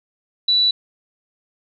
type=tone; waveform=sine; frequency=3951 Hz; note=B7; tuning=in tune; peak=-13 dBFS; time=0.48-0.71 s; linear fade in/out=5 ms; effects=none